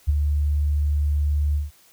sine tone with ADSR envelope, 73.42 Hz, D2, in tune, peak -13 dBFS, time 0.07-1.71 s, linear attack 23 ms, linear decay 20 ms, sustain -5 dB, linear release 160 ms, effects white hiss -55 dBFS RMS until 1.92 s

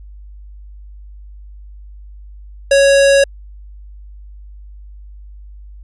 square tone, 554.4 Hz, C#5, in tune, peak -8 dBFS, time 2.71-3.24 s, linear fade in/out 5 ms, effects added 50 Hz sine -33 dBFS peak until 5.83 s + resampled to 24000 Hz

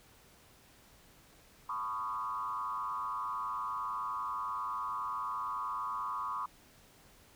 sine tone with frequency modulation, 1108.7 Hz, C#6, in tune, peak -34 dBFS, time 1.69-6.46 s, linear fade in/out 5 ms, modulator 109 Hz, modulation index 1.3, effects pink hiss -61 dBFS RMS until 7.35 s

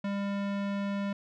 square tone with low-pass filter, 200 Hz, G3, 35 cents sharp, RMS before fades -32 dBFS, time 0.04-1.13 s, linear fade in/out 5 ms, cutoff 3000 Hz, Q 0.75, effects none

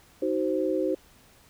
sine chord, C diminished, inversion first, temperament just, 314 / 376.7 / 523.3 Hz, Eb4 / Gb4 / C5, +16 / +31 / 0 cents, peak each -28 dBFS, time 0.22-0.95 s, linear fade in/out 5 ms, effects pink hiss -57 dBFS RMS until 1.49 s

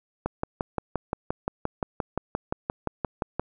click train, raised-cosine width 1 ms, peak -12 dBFS, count 19, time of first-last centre 0.26-3.396 s, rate 5.74 Hz, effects none

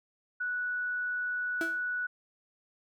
sine tone, 1475 Hz, F#6, 6 cents flat, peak -30 dBFS, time 0.4-2.07 s, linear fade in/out 10 ms
35% pulse tone with exponential decay, 330 Hz, E4, 2 cents sharp, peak -28 dBFS, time 1.61-1.83 s, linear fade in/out 1 ms, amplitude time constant 46 ms
effects none

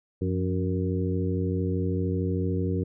harmonic tone with a mistuned harmonic, 93.1 Hz, F#2, 11 cents sharp, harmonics 1 / 2 / 3 / 4 / 5, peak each -27 / -30 / -32 / -33 / -34 dBFS, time 0.21-2.84 s, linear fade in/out 10 ms, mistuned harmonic 2, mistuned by -80 cents, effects none

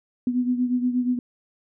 sine beating tone pair, 246.9 / 255.3 Hz, B3 / C4, 0 / -42 cents, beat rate 8.4 Hz, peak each -21 / -27 dBFS, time 0.27-1.19 s, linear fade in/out 2 ms, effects none

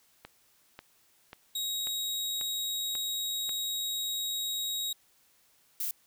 click train, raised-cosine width 0.3 ms, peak -27 dBFS, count 7, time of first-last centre 0.25-3.493 s, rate 1.85 Hz
sawtooth tone, 3798 Hz, A#7, 32 cents sharp, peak -28 dBFS, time 1.55-4.93 s, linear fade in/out 5 ms
violet noise, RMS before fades -33 dBFS, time 5.8-5.91 s, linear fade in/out 2 ms
effects white hiss -66 dBFS RMS until 6.06 s

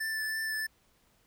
square tone with vibrato, 1760 Hz, A6, in tune, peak -32 dBFS, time 0-0.67 s, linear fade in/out 10 ms, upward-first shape triangle, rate 3.1 Hz, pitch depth 17 cents each way, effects pink hiss -68 dBFS RMS until 1.26 s

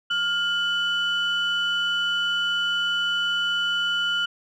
sine tone pair together, 1409 / 2986 Hz, F6 / F#7, +15 / +15 cents, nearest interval octave + minor second, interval 1300 cents, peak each -23 dBFS, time 0.1-4.26 s, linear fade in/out 10 ms, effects tanh soft clip ceiling -16 dBFS

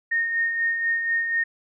sine tone with tremolo, 1843 Hz, A#6, 20 cents flat, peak -19 dBFS, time 0.11-1.44 s, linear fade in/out 10 ms, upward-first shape sine, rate 4.1 Hz, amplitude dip 45%, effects none

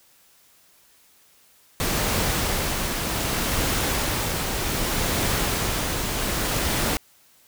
pink noise with tremolo, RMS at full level -23 dBFS, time 1.8-6.97 s, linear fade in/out 0 ms, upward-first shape triangle, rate 0.65 Hz, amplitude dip 35%, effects white hiss -57 dBFS RMS until 7.47 s

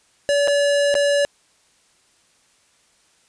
square tone with dropouts, 572 Hz, D5, 46 cents flat, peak -16 dBFS, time 0.29-1.25 s, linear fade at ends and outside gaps 0 ms, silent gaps 0.475-0.481 / 0.942-0.952 s, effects white hiss -59 dBFS RMS until 3.28 s + resampled to 22050 Hz

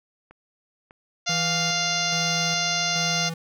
click train, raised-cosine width 0.5 ms, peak -32 dBFS, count 3, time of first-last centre 0.31-1.508 s, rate 1.67 Hz
harmonic tone, 698.5 Hz, F5, in tune, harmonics 1 / 2 / 3 / 4 / 5 / 6 / 7 / 8 / 9, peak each -31 / -31 / -31 / -31 / -31 / -31 / -31 / -31 / -31 dBFS, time 1.26-3.3 s, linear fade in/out 20 ms
square tone with tremolo, 164.81 Hz, E3, in tune, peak -30 dBFS, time 1.29-3.34 s, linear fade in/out 5 ms, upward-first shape square, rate 1.2 Hz, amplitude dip 50%
effects none

